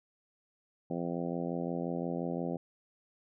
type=harmonic tone; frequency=85.7 Hz; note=F2; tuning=32 cents flat; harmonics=2 / 3 / 4 / 5 / 6 / 7 / 8 / 9; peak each=-37 / -38 / -40 / -43 / -41 / -44 / -45 / -47 dBFS; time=0.9-2.57 s; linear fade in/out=5 ms; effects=none